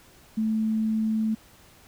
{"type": "tone", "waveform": "sine", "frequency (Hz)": 219.3, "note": "A3", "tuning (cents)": -6, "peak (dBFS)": -22, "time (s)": [0.37, 1.35], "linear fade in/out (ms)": 10, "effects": ["pink hiss -54 dBFS RMS until 1.87 s"]}